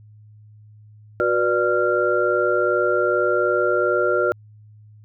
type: tone cluster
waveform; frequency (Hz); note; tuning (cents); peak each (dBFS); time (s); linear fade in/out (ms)
sine; 365.7 / 487.4 / 590 / 1384; F#4 / B4 / D5 / F6; -20 / -23 / +8 / -16; -22; 1.2-4.32; 0
effects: added 106 Hz sine -44 dBFS peak until 5.04 s